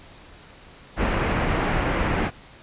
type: low-pass noise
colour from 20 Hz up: pink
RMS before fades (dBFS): -23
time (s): 0.96-2.31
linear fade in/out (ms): 50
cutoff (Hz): 2500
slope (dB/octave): 24
effects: pink hiss -47 dBFS RMS until 2.62 s + resampled to 8000 Hz